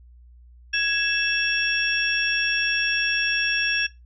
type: tone cluster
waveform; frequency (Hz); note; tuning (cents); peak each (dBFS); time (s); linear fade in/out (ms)
sine; 1663 / 2646 / 3355 / 5560; G#6 / E7 / G#7 / F8; +2 / +6 / +17 / -9; -24 / -24 / -31 / -28; 0.73-3.87; 10
effects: noise-tail reverb RT60 0.2 s tail -18 dB re dry + added 60 Hz sine -46 dBFS peak until 4.05 s